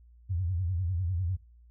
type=tone with vibrato; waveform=sine; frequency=89 Hz; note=F2; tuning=33 cents sharp; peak=-27 dBFS; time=0.29-1.37 s; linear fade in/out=20 ms; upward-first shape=sine; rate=10 Hz; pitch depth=150 cents each way; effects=noise-tail reverb RT60 0.3 s tail -18 dB re dry + added 59 Hz sine -53 dBFS peak until 1.7 s